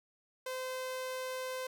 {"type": "tone", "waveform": "sawtooth", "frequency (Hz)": 515, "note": "C5", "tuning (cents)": -28, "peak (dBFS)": -33, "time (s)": [0.46, 1.67], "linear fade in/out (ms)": 5, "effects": []}